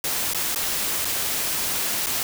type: noise with dropouts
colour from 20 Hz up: white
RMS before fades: -25 dBFS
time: 0.04-2.23 s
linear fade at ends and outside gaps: 1 ms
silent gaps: 0.335-0.346 / 0.548-0.559 / 1.047-1.053 / 2.061-2.068 s
effects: none